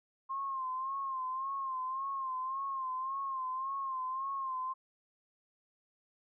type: tone with vibrato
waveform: sine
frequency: 1061 Hz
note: C6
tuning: 24 cents sharp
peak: -34 dBFS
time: 0.29-4.74 s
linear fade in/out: 20 ms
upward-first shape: sine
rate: 1.8 Hz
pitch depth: 60 cents each way
effects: none